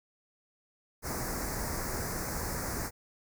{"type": "band-stop noise", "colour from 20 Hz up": "pink", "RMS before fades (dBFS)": -35, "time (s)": [1.02, 2.91], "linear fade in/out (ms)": 50, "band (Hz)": [2100, 4800], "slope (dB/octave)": 48, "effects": []}